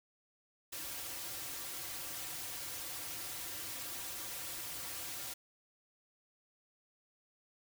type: noise with comb filter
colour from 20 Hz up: white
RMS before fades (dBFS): -43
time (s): 0.72-5.34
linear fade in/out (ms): 10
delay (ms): 4.7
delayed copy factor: -0.85
effects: none